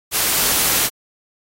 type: noise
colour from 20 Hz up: white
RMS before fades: -17 dBFS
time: 0.11-0.9 s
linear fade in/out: 50 ms
effects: AAC 48 kbps